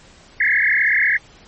sine tone with frequency modulation, 1911 Hz, A#6, 43 cents sharp, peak -13 dBFS, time 0.4-1.17 s, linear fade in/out 5 ms, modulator 36.3 Hz, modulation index 7.3, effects pink hiss -47 dBFS RMS until 1.47 s + MP3 32 kbps

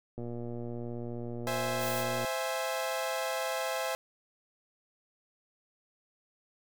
click train, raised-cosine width 2 ms, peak -27 dBFS, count 247, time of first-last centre 0.18-2.247 s, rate 119 Hz
sawtooth chord, C augmented, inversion none, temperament equal, 523.3 / 659.3 / 830.6 Hz, C5 / E5 / G#5, 0 / 0 / 0 cents, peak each -31 / -31 / -34 dBFS, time 1.47-3.95 s, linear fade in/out 0 ms
blue noise, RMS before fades -40 dBFS, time 1.78-2.05 s, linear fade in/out 50 ms
effects none

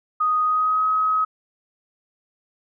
sine tone with pitch glide, 1244.5 to 1271.4 Hz, D#6 to D#6, 0 to +37 cents, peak -17 dBFS, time 0.2-1.25 s, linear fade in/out 10 ms, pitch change +37 cents, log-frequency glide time 0.43-0.86 s, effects none

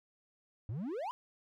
triangle exponential sweep, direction up, 97.2 to 1046.5 Hz, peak -34 dBFS, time 0.69-1.11 s, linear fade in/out 0 ms, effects none

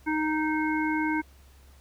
harmonic tone, 310 Hz, D#4, 6 cents flat, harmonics 1 / 3 / 5 / 7, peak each -26 / -31 / -33 / -34 dBFS, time 0.06-1.22 s, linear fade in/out 20 ms, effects added 68 Hz sine -52 dBFS peak until 1.8 s + pink hiss -60 dBFS RMS until 1.8 s

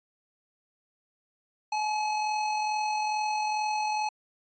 square tone with amplitude modulation, 852 Hz, G#5, 44 cents sharp, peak -26 dBFS, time 1.72-4.09 s, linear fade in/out 5 ms, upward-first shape sine, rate 42.3 Hz, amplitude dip 30%, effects resampled to 16000 Hz

